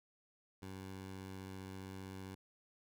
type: tone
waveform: 15% pulse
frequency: 95.3 Hz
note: G2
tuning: 48 cents flat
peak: -40 dBFS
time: 0.62-2.35 s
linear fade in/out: 5 ms
effects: none